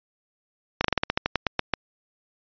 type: slowing click train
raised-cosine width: 0.3 ms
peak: -5 dBFS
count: 13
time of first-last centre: 0.81-1.737 s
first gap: 34 ms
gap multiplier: 1.14
effects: resampled to 11025 Hz